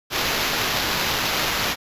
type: noise with sample-and-hold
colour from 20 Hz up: white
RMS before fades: -23 dBFS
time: 0.1-1.76 s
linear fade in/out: 50 ms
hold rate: 8820 Hz
effects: resampled to 32000 Hz